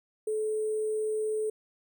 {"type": "tone with sample-and-hold", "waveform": "sine", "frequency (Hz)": 431.9, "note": "A4", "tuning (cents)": -32, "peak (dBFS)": -27, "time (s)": [0.27, 1.5], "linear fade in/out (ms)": 5, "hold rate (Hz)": 8820, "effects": []}